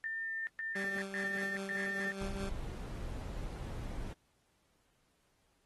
sine tone bursts, 1801 Hz, A6, 40 cents sharp, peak -36 dBFS, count 4, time 0.04-2.12 s, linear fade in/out 0 ms, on 430 ms, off 120 ms
20% pulse tone with tremolo, 195.2 Hz, G3, 7 cents flat, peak -33 dBFS, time 0.75-2.5 s, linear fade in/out 10 ms, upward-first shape sine, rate 4.9 Hz, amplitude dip 50%
brown noise, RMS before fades -41 dBFS, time 2.21-4.13 s, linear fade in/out 2 ms
effects pink hiss -75 dBFS RMS until 5.65 s + AAC 32 kbps

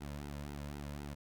sawtooth tone with flanger, 72.2 Hz, D2, 29 cents flat, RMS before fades -44 dBFS, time 0-1.15 s, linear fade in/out 20 ms, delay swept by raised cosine 1.7 to 2.67 ms, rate 3.9 Hz, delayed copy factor -0.95, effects none

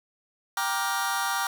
sawtooth chord, G minor seventh, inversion none, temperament just, 784 / 940.8 / 1176 / 1411.2 Hz, G5 / Bb5 / D6 / F6, 0 / +16 / +2 / +18 cents, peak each -27 dBFS, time 0.57-1.47 s, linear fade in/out 2 ms, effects none

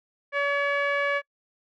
sawtooth tone with low-pass filter, 568 Hz, C#5, 42 cents sharp, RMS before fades -25 dBFS, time 0.32-1.22 s, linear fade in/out 50 ms, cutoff 2000 Hz, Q 6, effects noise-tail reverb RT60 0.1 s tail -26 dB re dry

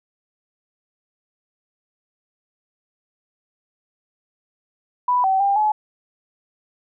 sine tone with pitch steps, 989 / 766 / 797 / 852 Hz, B5 / G5 / G5 / G#5, +2 / -40 / +28 / +44 cents, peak -15 dBFS, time 5.08-5.72 s, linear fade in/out 5 ms, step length 160 ms, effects none

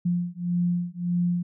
sine beating tone pair, 174.61 / 176.31 Hz, F3 / F3, 0 / +17 cents, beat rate 1.7 Hz, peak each -26 dBFS, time 0.05-1.43 s, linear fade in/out 10 ms, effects none

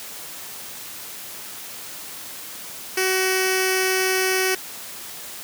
10% pulse tone with notch filter, 375.9 Hz, F#4, 27 cents sharp, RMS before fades -21 dBFS, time 2.97-4.55 s, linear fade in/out 5 ms, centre 940 Hz, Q 0.74, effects white hiss -36 dBFS RMS until 5.43 s + high-pass 100 Hz 12 dB/octave

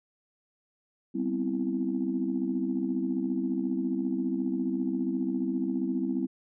sine chord, C major seventh, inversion second, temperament equal, 196 / 246.9 / 261.6 / 329.6 Hz, G3 / B3 / C4 / E4, 0 / 0 / 0 / 0 cents, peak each -33 / -33 / -30 / -32 dBFS, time 1.14-6.27 s, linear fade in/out 20 ms, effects tanh soft clip ceiling -17 dBFS

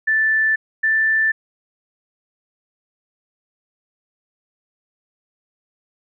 sine tone pair in turn, 1760 / 1767.3 Hz, A6 / A6, 0 / +7 cents, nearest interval unison, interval 7 cents, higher second, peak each -14 dBFS, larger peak neither, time 0.07-0.56 / 0.83-1.32 s, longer neither, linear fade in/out 10 ms, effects none

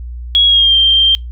sine tone with pitch glide, 3322 to 3166 Hz, G#7 to G7, 0 to +17 cents, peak -6 dBFS, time 0.35-1.15 s, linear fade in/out 0 ms, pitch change -83 cents, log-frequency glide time 0.46-0.75 s, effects noise-tail reverb RT60 0.2 s tail -26 dB re dry + added 60 Hz sine -23 dBFS peak until 1.31 s

